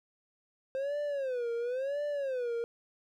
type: tone with vibrato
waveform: triangle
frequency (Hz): 523.3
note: C5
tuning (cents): 0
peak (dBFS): -29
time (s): 0.75-2.64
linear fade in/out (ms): 0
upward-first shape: sine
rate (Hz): 0.96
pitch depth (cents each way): 200
effects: none